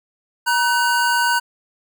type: tone pair together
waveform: square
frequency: 951 / 1509.6 Hz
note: A#5 / F#6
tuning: +34 / +34 cents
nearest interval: minor sixth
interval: 800 cents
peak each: -19 dBFS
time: 0.46-1.4 s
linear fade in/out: 20 ms
effects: none